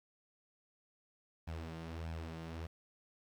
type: tone with flanger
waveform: sawtooth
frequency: 81.6 Hz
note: E2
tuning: 17 cents flat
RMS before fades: -44 dBFS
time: 1.47-2.67 s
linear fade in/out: 10 ms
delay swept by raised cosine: 1.2 to 5.8 ms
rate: 1.6 Hz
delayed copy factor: +0.6
effects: low-pass 5000 Hz 12 dB/octave + 11-bit